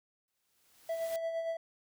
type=noise with exponential growth; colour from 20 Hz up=white; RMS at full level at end=-46 dBFS; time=0.28-1.16 s; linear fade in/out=1 ms; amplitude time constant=190 ms
type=tone with tremolo; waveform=triangle; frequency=659.3 Hz; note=E5; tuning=in tune; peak=-29 dBFS; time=0.89-1.57 s; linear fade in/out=5 ms; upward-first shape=sine; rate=8.7 Hz; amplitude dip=45%
effects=none